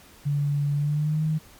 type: tone with pitch glide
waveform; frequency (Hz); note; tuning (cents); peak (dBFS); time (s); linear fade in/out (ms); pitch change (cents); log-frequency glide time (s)
sine; 144 to 156.13; D3 to D#3; -34 to +6; -21; 0.25-1.39; 20; +140; 0.74-1.24
effects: pink hiss -51 dBFS RMS until 1.59 s + MP3 96 kbps